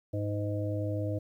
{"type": "harmonic tone with a mistuned harmonic", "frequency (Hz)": 103.83, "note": "G#2", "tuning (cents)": 0, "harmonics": [1, 3, 5, 6], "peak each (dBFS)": [-31, -36, -38, -39], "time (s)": [0.13, 1.19], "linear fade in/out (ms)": 10, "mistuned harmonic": 5, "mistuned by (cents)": -27, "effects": ["11-bit"]}